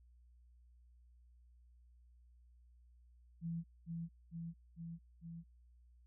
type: tone with echo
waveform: sine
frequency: 167.1 Hz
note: E3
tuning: 24 cents sharp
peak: -38 dBFS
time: 3.41-3.64 s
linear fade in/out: 50 ms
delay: 450 ms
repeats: 4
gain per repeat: -2 dB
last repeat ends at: 5.44 s
effects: added 60 Hz sine -62 dBFS peak until 6.06 s